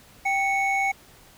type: tone pair together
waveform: triangle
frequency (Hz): 784 / 2213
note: G5 / C#7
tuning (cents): 0 / -3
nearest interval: octave + tritone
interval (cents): 1797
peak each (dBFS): -22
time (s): 0.25-0.92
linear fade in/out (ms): 10
effects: pink hiss -52 dBFS RMS until 1.37 s